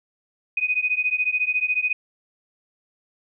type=beating tone pair; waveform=sine; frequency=2489 / 2503 Hz; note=D#7 / D#7; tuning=0 / +10 cents; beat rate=14 Hz; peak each=-23 dBFS; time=0.57-1.93 s; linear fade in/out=5 ms; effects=none